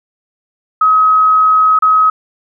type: tone with dropouts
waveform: sine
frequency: 1272 Hz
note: D#6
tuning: 38 cents sharp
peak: -6 dBFS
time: 0.81-2.1 s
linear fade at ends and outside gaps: 5 ms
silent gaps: 1.79-1.822 s
effects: none